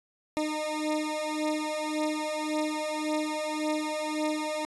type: beating tone pair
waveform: 20% pulse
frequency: 305.1 / 306.9 Hz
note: D#4 / D#4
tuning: -34 / -24 cents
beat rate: 1.8 Hz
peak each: -27 / -26 dBFS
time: 0.37-4.65 s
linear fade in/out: 0 ms
effects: resampled to 24000 Hz